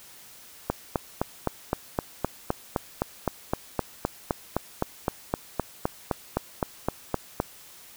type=click train; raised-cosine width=1 ms; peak=-9 dBFS; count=27; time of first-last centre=0.7-7.401 s; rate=3.88 Hz; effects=white hiss -49 dBFS RMS until 7.96 s